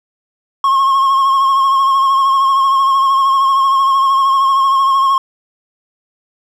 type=tone with vibrato; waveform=triangle; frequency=1082 Hz; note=C#6; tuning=42 cents flat; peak=-7 dBFS; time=0.64-5.18 s; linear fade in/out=2 ms; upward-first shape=triangle; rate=13 Hz; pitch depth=44 cents each way; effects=none